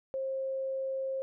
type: tone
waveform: sine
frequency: 533 Hz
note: C5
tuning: 32 cents sharp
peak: -31 dBFS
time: 0.14-1.22 s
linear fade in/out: 0 ms
effects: none